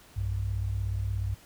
sine tone pair together, 61.74 / 98.47 Hz, B1 / G2, 0 / +8 cents, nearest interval minor sixth, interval 808 cents, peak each -32 / -29 dBFS, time 0.16-1.35 s, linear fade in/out 10 ms, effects pink hiss -55 dBFS RMS until 1.45 s

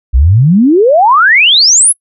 sine exponential sweep, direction up, 56.4 to 11175 Hz, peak -3 dBFS, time 0.13-1.93 s, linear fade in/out 20 ms, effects noise-tail reverb RT60 0.1 s tail -26 dB re dry

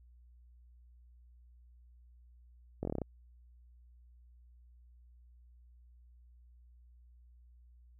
slowing click train, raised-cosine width 2 ms, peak -22 dBFS, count 8, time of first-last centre 2.83-3.017 s, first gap 21 ms, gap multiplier 1.08, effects added 60 Hz sine -57 dBFS peak until 7.99 s

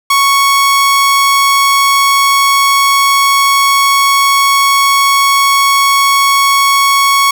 sawtooth tone, 1108.7 Hz, C#6, in tune, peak -3 dBFS, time 0.1-7.31 s, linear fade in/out 5 ms, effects none

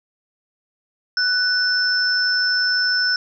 sine tone pair together, 1489 / 5306 Hz, F#6 / E8, +11 / +10 cents, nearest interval octave + minor seventh, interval 2199 cents, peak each -19 dBFS, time 1.17-3.16 s, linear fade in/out 2 ms, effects none

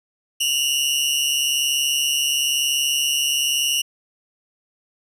sawtooth tone pair together, 2794 / 2935 Hz, F7 / F#7, 0 / -15 cents, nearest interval minor second, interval 85 cents, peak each -18 dBFS, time 0.4-3.82 s, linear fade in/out 10 ms, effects resampled to 32000 Hz

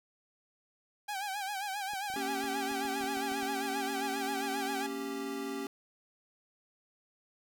sawtooth tone with vibrato, 797 Hz, G5, 28 cents sharp, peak -31 dBFS, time 1.08-4.87 s, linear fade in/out 10 ms, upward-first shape sine, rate 7.5 Hz, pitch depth 90 cents each way
clicks, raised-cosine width 2 ms, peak -39 dBFS, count 11, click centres 1.935 / 2.101 / 2.14 / 2.442 / 2.716 / 2.853 / 3.01 / 3.041 / 3.171 / 3.319 / 3.43 s
square chord, G diminished, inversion first, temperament equal, 233.1 / 277.2 / 392 Hz, Bb3 / Db4 / G4, 0 / 0 / 0 cents, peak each -45 / -39 / -40 dBFS, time 2.16-5.67 s, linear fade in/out 2 ms
effects 11-bit

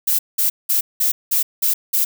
violet noise bursts, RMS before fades -17 dBFS, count 7, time 0.07-2.05 s, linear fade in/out 10 ms, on 120 ms, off 190 ms, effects none

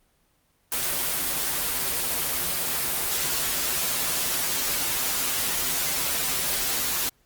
white noise with comb filter, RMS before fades -26 dBFS, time 0.72-7.09 s, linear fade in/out 0 ms, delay 9.5 ms, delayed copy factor -0.85, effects pink hiss -66 dBFS RMS until 7.25 s + Opus 24 kbps

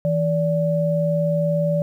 sine tone pair together, 162.76 / 580 Hz, E3 / D5, -22 / -22 cents, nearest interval octave + minor seventh, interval 2200 cents, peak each -20 dBFS, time 0.05-1.82 s, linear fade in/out 0 ms, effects 9-bit

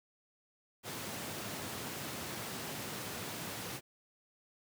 pink high-pass noise, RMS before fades -42 dBFS, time 0.83-3.81 s, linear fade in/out 50 ms, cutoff 100 Hz, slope 24 dB/octave, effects none

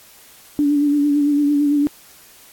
sine tone with vibrato, 290 Hz, D4, 22 cents flat, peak -13 dBFS, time 0.59-1.87 s, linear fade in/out 0 ms, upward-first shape sine, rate 8.9 Hz, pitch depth 33 cents each way, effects white hiss -46 dBFS RMS until 2.52 s + AAC 64 kbps

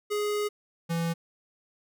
square tone pair in turn, 416.5 / 167.26 Hz, G#4 / E3, +5 / +26 cents, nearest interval octave + major third, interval 1579 cents, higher first, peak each -27 dBFS, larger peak neither, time 0.1-0.49 / 0.89-1.14 s, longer first, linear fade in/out 20 ms, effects none

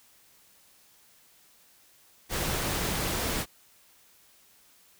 pink noise, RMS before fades -30 dBFS, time 2.29-3.46 s, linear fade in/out 50 ms, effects white hiss -60 dBFS RMS until 4.99 s

